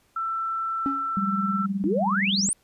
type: tone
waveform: sine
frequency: 1335 Hz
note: E6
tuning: 22 cents sharp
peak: -25 dBFS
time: 0.16-1.66 s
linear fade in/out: 5 ms
type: tone with exponential decay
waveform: triangle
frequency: 277.2 Hz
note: C#4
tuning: in tune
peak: -19 dBFS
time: 0.86-1.15 s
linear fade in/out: 0 ms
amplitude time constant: 62 ms
type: tone with tremolo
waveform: sine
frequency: 196.3 Hz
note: G3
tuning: 3 cents sharp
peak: -21 dBFS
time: 1.17-2.49 s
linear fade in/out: 0 ms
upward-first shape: sine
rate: 19 Hz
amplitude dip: 70%
type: exponential sweep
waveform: sine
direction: up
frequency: 277.7 to 9780 Hz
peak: -22 dBFS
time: 1.84-2.53 s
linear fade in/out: 0 ms
effects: pink hiss -64 dBFS RMS until 2.63 s + resampled to 32000 Hz